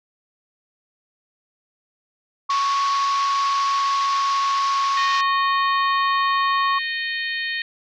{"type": "tone with pitch glide", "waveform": "sine", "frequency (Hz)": [1108.7, 1101.7], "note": ["C#6", "C#6"], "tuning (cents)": [0, -11], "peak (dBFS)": -18, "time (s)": [2.49, 6.79], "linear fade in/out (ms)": 10, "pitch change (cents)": -11, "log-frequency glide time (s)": [3.27, 5.18]}
{"type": "band-pass noise", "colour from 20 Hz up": "white", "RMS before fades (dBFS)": -31, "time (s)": [2.5, 5.21], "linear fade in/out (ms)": 2, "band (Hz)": [880, 5700], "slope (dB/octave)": 48}
{"type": "harmonic tone", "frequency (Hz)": 617, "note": "D#5", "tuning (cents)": -15, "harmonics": [3, 4, 5, 6, 7], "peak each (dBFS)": [-25, -31, -32, -34, -34], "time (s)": [4.97, 7.62], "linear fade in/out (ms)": 2}
{"effects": []}